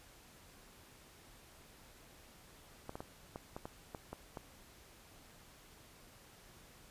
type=clicks; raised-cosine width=1 ms; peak=-29 dBFS; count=9; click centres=2.894 / 2.955 / 3.005 / 3.359 / 3.565 / 3.655 / 3.948 / 4.13 / 4.372 s; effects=pink hiss -60 dBFS RMS until 6.9 s + resampled to 32000 Hz